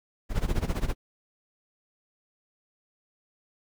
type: noise with tremolo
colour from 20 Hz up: brown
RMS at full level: -24 dBFS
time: 0.29-0.95 s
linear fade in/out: 50 ms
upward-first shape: sine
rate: 15 Hz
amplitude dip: 85%
effects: none